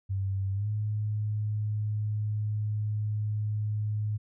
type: tone with pitch glide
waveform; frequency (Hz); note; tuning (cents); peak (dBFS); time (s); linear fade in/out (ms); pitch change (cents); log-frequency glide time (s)
sine; 97.2 to 106; G2 to G#2; -14 to +36; -27; 0.09-4.18; 20; +150; 0.53-0.68
effects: none